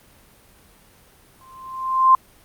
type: tone with exponential growth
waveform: sine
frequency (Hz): 1046.5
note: C6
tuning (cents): 0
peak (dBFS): -7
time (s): 1.41-2.15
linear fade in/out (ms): 2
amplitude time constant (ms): 160
effects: pink hiss -52 dBFS RMS until 2.44 s + Opus 32 kbps